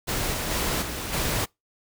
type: noise with level steps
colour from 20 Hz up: pink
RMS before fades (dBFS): -27 / -29 / -26 / -32 / -26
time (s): 0.07-1.46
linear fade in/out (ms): 20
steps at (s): 0.32 / 0.5 / 0.81 / 1.12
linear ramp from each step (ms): 20
effects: noise-tail reverb RT60 0.2 s tail -26 dB re dry